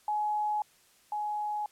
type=tone pair in turn; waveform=sine; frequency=843 / 839.5 Hz; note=G#5 / G#5; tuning=+26 / +18 cents; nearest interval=unison; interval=8 cents; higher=first; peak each=-27 / -30 dBFS; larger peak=first; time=0.08-0.62 / 1.12-1.66 s; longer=neither; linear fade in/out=2 ms; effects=white hiss -63 dBFS RMS until 1.71 s + low-pass 12000 Hz 12 dB/octave